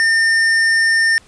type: tone with hard clipping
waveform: sine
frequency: 1810 Hz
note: A6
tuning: 48 cents sharp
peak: -13 dBFS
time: 0-1.18 s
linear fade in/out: 0 ms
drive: 11 dB
effects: pink hiss -48 dBFS RMS until 1.27 s + resampled to 22050 Hz